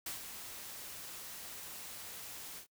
white noise with ADSR envelope, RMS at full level -40 dBFS, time 0.06-2.67 s, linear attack 5 ms, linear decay 130 ms, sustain -7 dB, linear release 96 ms, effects noise-tail reverb RT60 0.1 s tail -23 dB re dry

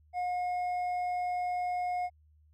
sine tone with hard clipping, 719 Hz, F#5, 50 cents flat, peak -31 dBFS, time 0.13-2.1 s, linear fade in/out 50 ms, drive 4 dB, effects added 76 Hz sine -60 dBFS peak until 2.53 s

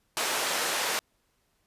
pink band-pass noise, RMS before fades -29 dBFS, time 0.17-0.99 s, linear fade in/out 0 ms, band 570 to 12000 Hz, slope 12 dB/octave, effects pink hiss -72 dBFS RMS until 1.66 s + resampled to 32000 Hz

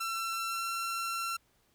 sawtooth tone with pitch glide, 1347 to 1356.4 Hz, E6 to E6, +37 to +49 cents, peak -29 dBFS, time 0-1.37 s, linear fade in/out 10 ms, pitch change +12 cents, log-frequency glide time 0.34-0.69 s, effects pink hiss -70 dBFS RMS until 1.74 s

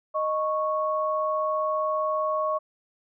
sine tone pair together, 620.2 / 1105 Hz, D#5 / C#6, -6 / -6 cents, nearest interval minor seventh, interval 1000 cents, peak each -26 dBFS, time 0.14-2.59 s, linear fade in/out 20 ms, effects none

